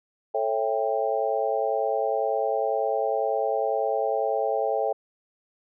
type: chord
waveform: sine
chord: A dominant seventh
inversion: none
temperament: just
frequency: 440 / 550 / 660 / 792 Hz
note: A4 / C#5 / E5 / G5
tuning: 0 / -14 / +2 / +18 cents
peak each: -28 dBFS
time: 0.34-4.93 s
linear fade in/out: 10 ms
effects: none